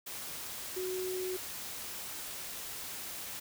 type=tone in noise; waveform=sine; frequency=370 Hz; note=F#4; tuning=in tune; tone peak=-34 dBFS; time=0.76-1.37 s; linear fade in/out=10 ms; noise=white; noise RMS=-42 dBFS; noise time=0.06-3.4 s; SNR=+5 dB; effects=none